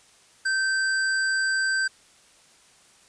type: tone with sample-and-hold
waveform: sine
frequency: 1552 Hz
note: G6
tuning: 18 cents flat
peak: -21 dBFS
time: 0.45-1.88 s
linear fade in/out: 10 ms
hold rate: 6300 Hz
effects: white hiss -56 dBFS RMS until 3.08 s + resampled to 22050 Hz